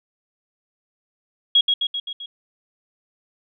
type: tone with echo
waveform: sine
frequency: 3304 Hz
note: G#7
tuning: 10 cents flat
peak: -11 dBFS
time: 1.55-1.61 s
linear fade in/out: 5 ms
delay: 130 ms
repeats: 5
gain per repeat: -4 dB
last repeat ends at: 2.26 s
effects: none